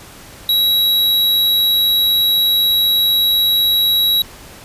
square tone, 3872 Hz, B7, 35 cents flat, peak -12 dBFS, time 0.49-4.22 s, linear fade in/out 2 ms, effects pink hiss -38 dBFS RMS until 4.64 s + resampled to 32000 Hz

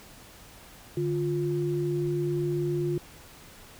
sine tone pair together, 147.58 / 351 Hz, D3 / F4, +9 / +9 cents, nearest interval octave + minor third, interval 1500 cents, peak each -29 / -27 dBFS, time 0.97-2.98 s, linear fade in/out 2 ms, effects pink hiss -50 dBFS RMS until 3.79 s

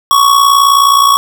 square tone with amplitude modulation, 1116 Hz, C#6, 11 cents sharp, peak -3 dBFS, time 0.11-1.17 s, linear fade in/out 0 ms, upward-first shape sine, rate 59.5 Hz, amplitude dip 60%, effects none

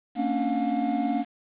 triangle tone cluster, 228 / 270 / 288.8 / 713 Hz, A#3 / C#4 / D4 / F5, -38 / -45 / -29 / +36 cents, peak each -27 dBFS, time 0.15-1.25 s, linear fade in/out 50 ms, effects resampled to 8000 Hz + 8-bit

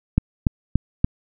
click train, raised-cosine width 5 ms, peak -3 dBFS, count 4, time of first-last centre 0.18-1.045 s, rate 3.47 Hz, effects none

